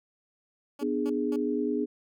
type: tone bursts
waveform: 15% pulse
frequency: 284.8 Hz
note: C#4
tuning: 47 cents sharp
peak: -34 dBFS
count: 3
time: 0.79-1.362 s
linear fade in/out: 5 ms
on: 44 ms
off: 220 ms
type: chord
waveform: sine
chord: G# diminished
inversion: first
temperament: just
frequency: 249.2 / 299 / 415.3 Hz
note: B3 / D4 / G#4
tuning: +16 / +31 / 0 cents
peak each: -30 dBFS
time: 0.81-1.86 s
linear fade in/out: 20 ms
effects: none